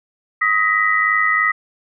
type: tone cluster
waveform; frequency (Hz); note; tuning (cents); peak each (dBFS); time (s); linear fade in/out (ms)
sine; 1260 / 1891 / 1994; D#6 / A#6 / B6; +21 / +24 / +16; -18; 0.41-1.52; 10
effects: none